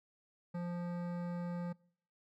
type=tone with hard clipping; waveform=sine; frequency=174.61 Hz; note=F3; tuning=in tune; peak=-39 dBFS; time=0.54-1.73 s; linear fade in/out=10 ms; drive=15 dB; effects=noise-tail reverb RT60 0.6 s tail -25 dB re dry